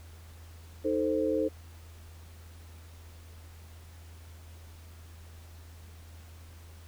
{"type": "chord", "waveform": "sine", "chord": "A diminished", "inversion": "second", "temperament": "equal", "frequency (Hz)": [311.1, 440, 523.3], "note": ["Eb4", "A4", "C5"], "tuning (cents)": [0, 0, 0], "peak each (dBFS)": -30, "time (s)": [0.84, 1.49], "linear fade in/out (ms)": 20, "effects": ["added 82 Hz sine -47 dBFS peak until 6.87 s", "pink hiss -57 dBFS RMS until 6.87 s"]}